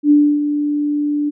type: tone with ADSR envelope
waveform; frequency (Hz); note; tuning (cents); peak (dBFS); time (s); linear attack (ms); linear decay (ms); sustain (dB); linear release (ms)
sine; 293.7; D4; 0; -6; 0.03-1.31; 76; 290; -9; 26
effects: none